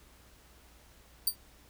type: tone with exponential decay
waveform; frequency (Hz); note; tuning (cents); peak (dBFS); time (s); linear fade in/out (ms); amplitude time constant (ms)
5% pulse; 4636; D8; -23; -15; 1.27-1.36; 5; 18
effects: added 60 Hz sine -60 dBFS peak until 1.69 s + pink hiss -60 dBFS RMS until 1.69 s